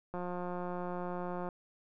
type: click train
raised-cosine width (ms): 1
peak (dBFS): -26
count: 241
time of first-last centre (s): 0.14-1.488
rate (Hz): 178
effects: none